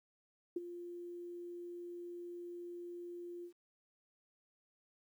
sine tone with ADSR envelope, 349.2 Hz, F4, in tune, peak -32 dBFS, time 0.56-3.53 s, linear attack 6 ms, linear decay 23 ms, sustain -12 dB, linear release 89 ms, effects 12-bit

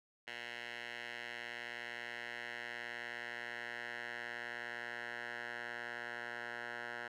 10% pulse tone with band-pass filter sweep, 119.3 Hz, A#2, 41 cents sharp, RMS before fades -45 dBFS, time 0.27-7.08 s, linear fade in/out 5 ms, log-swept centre 2300 to 1500 Hz, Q 2.5, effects none

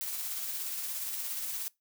blue noise with tremolo, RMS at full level -35 dBFS, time 0.01-1.68 s, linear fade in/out 0 ms, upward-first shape sine, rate 17 Hz, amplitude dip 30%, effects noise-tail reverb RT60 0.2 s tail -23 dB re dry

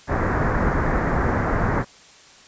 pink low-pass noise, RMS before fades -21 dBFS, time 0.07-1.85 s, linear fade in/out 50 ms, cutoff 1900 Hz, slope 48 dB/octave, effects white hiss -48 dBFS RMS until 2.47 s + resampled to 16000 Hz

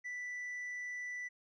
triangle tone with tanh clipping, 1975.5 Hz, B6, in tune, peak -40 dBFS, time 0.04-1.29 s, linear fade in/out 20 ms, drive 7 dB, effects none

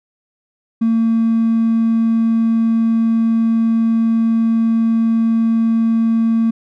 triangle tone with hard clipping, 227 Hz, A#3, 46 cents flat, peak -12 dBFS, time 0.81-6.51 s, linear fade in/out 10 ms, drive 4 dB, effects none

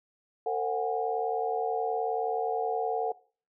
sine tone cluster, 451.3 / 522 / 732 / 811 Hz, A4 / C5 / F#5 / G#5, +44 / -4 / -19 / -41 cents, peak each -30 / -39 / -30 / -36 dBFS, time 0.46-3.12 s, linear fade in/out 5 ms, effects noise-tail reverb RT60 0.4 s tail -20 dB re dry

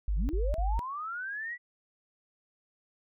sine tone bursts, 50.8 Hz, G#1, 38 cents flat, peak -26 dBFS, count 3, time 0.08-0.792 s, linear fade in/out 0 ms, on 210 ms, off 41 ms
sine linear sweep, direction up, 108.5 to 1975.5 Hz, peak -34 dBFS, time 0.15-1.58 s, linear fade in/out 50 ms
effects none

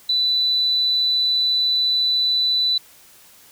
sine tone, 3983 Hz, B7, 14 cents sharp, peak -16 dBFS, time 0.09-2.78 s, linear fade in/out 5 ms, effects white hiss -49 dBFS RMS until 3.51 s

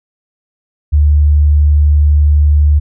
sine tone, 74 Hz, D2, 14 cents sharp, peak -5 dBFS, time 0.92-2.8 s, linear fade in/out 20 ms, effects none

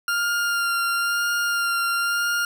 40% pulse tone with vibrato, 1398 Hz, F6, 1 cent sharp, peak -20 dBFS, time 0.08-2.45 s, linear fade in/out 2 ms, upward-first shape sine, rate 0.99 Hz, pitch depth 16 cents each way, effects none

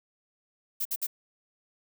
violet noise bursts, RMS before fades -30 dBFS, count 3, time 0.8-1.069 s, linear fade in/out 10 ms, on 53 ms, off 55 ms, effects none

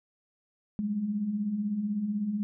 sine beating tone pair, 193.3 / 209.3 Hz, G3 / G#3, -24 / +14 cents, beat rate 16 Hz, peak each -37 / -28 dBFS, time 0.79-2.43 s, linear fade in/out 0 ms, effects none

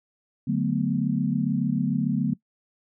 sine chord, B minor seventh, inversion first, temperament equal, 146.83 / 185 / 220 / 246.9 Hz, D3 / F#3 / A3 / B3, 0 / 0 / 0 / 0 cents, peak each -27 dBFS, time 0.47-2.34 s, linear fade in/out 10 ms, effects noise-tail reverb RT60 0.1 s tail -20 dB re dry

